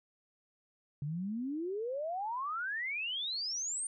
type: exponential sweep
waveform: sine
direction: up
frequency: 138.59 to 9080 Hz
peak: -34 dBFS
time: 1.02-3.87 s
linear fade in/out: 2 ms
effects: none